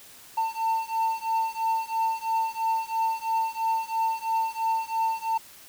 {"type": "beating tone pair", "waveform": "triangle", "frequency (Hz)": [897, 900], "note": ["A5", "A5"], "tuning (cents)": [33, 39], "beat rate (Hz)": 3, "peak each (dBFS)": [-26, -25], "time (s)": [0.37, 5.38], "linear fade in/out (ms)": 10, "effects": ["white hiss -49 dBFS RMS until 5.68 s"]}